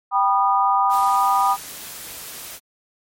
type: chord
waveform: sine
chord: G augmented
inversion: none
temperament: just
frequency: 784 / 980 / 1225 Hz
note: G5 / B5 / D#6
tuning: 0 / -14 / -27 cents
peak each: -19 dBFS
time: 0.11-1.57 s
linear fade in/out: 50 ms
type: noise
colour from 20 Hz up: white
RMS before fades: -35 dBFS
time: 0.89-2.6 s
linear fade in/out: 50 ms
effects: MP3 64 kbps